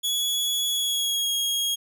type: tone with pitch glide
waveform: sawtooth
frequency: 3377 to 3279 Hz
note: G#7 to G#7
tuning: +28 to -23 cents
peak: -20 dBFS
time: 0.03-1.76 s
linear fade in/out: 20 ms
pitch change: -51 cents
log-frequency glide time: 0.72-1.33 s
effects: none